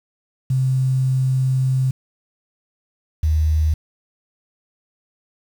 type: tone pair in turn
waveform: sine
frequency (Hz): 130.81 / 77.78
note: C3 / D#2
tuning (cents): 0 / 0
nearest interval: major sixth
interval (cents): 900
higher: first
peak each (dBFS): -15 / -14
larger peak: second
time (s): 0.5-1.91 / 3.23-3.74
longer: first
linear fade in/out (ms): 5
effects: 7-bit